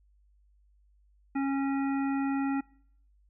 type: harmonic tone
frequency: 274.2 Hz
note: C#4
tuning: 19 cents flat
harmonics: 1 / 3 / 5 / 7 / 9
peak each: -27 / -37 / -41 / -44 / -46 dBFS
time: 1.35-2.61 s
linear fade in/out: 10 ms
effects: noise-tail reverb RT60 0.7 s tail -26 dB re dry + added 50 Hz sine -61 dBFS peak until 3.29 s